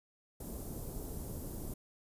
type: band-stop noise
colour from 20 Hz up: pink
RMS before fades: -42 dBFS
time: 0.4-1.74 s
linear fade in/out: 5 ms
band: 470 to 12000 Hz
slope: 12 dB/octave
effects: resampled to 32000 Hz